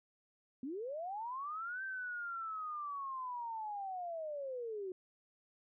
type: linear two-way sweep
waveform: sine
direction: up then down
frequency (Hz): 242.4 to 1569 to 360.9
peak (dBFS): -39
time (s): 0.63-4.92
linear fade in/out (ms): 2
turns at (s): 1.83
effects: none